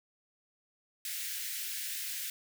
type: high-pass noise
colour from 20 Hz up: white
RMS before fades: -38 dBFS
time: 1.05-2.3 s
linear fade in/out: 2 ms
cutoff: 1600 Hz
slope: 48 dB/octave
effects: none